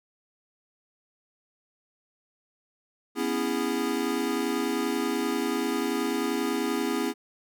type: chord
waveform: square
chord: C# minor seventh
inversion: third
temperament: equal with one note detuned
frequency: 246.9 / 277.2 / 329.6 / 410.1 Hz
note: B3 / C#4 / E4 / G#4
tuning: 0 / 0 / 0 / -22 cents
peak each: -32 dBFS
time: 3.15-7.14 s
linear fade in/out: 50 ms
effects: none